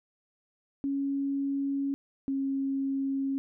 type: tone pair in turn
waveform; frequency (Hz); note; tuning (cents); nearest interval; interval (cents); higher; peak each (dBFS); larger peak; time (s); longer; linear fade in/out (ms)
sine; 277.2 / 272.1; C#4 / C#4; 0 / -32; unison; 32; first; -27; neither; 0.84-1.94 / 2.28-3.38; neither; 0
effects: none